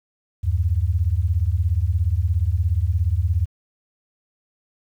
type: beating tone pair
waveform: sine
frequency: 77.78 / 94.78 Hz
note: D#2 / F#2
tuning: 0 / +42 cents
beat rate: 17 Hz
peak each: -20 dBFS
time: 0.43-3.46 s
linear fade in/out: 20 ms
effects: 9-bit